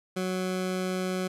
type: tone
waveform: 20% pulse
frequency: 185 Hz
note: F#3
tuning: in tune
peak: -23 dBFS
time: 0.16-1.28 s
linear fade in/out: 10 ms
effects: low-pass 12000 Hz 12 dB/octave